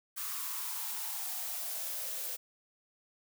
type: noise with high-pass filter sweep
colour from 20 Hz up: blue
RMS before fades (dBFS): -38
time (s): 0.16-2.37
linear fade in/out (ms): 20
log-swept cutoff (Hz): 1200 to 490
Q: 5.6
effects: none